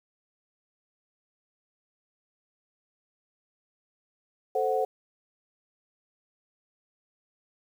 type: chord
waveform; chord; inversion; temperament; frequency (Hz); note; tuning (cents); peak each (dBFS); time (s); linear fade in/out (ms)
sine; F# diminished; first; equal; 440 / 523.3 / 740; A4 / C5 / F#5; 0 / 0 / 0; -28; 4.55-4.85; 5
effects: 9-bit